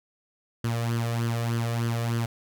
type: tone with flanger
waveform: sawtooth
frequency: 116.54 Hz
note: A#2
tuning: in tune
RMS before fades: -27 dBFS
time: 0.64-2.26 s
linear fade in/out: 5 ms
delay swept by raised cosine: 0.63 to 1.73 ms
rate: 3.3 Hz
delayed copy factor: +0.65
effects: none